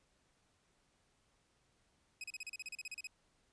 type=tone bursts; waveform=sawtooth; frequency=2534 Hz; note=D#7; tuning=31 cents sharp; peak=-39 dBFS; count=14; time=2.21-3.071 s; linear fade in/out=2 ms; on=29 ms; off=35 ms; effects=pink hiss -75 dBFS RMS until 3.52 s + resampled to 22050 Hz